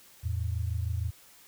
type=tone pair together; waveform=sine; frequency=83 / 109.49 Hz; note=E2 / A2; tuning=+12 / -8 cents; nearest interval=perfect fourth; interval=480 cents; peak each=-30 / -32 dBFS; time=0.23-1.11 s; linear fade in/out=20 ms; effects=white hiss -56 dBFS RMS until 1.47 s